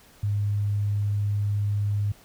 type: tone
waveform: sine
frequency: 102.6 Hz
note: G#2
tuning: 21 cents flat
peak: -22 dBFS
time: 0.23-2.12 s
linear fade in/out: 5 ms
effects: pink hiss -54 dBFS RMS until 2.24 s